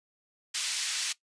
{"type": "band-pass noise", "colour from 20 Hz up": "white", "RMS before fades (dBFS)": -32, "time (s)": [0.54, 1.13], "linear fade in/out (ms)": 10, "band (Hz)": [2200, 6700], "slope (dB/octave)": 12, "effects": ["noise-tail reverb RT60 0.1 s tail -18 dB re dry", "resampled to 22050 Hz"]}